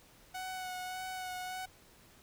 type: tone with vibrato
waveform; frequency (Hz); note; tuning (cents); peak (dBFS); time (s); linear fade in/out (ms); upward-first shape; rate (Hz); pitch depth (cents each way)
sawtooth; 740; F#5; 0; -35; 0.34-1.66; 10; sine; 1.7; 18
effects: pink hiss -61 dBFS RMS until 2.22 s